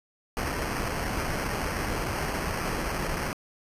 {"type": "noise with sample-and-hold", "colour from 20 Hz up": "pink", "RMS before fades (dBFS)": -30, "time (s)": [0.37, 3.33], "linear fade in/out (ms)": 0, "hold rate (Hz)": 3675, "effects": ["resampled to 32000 Hz"]}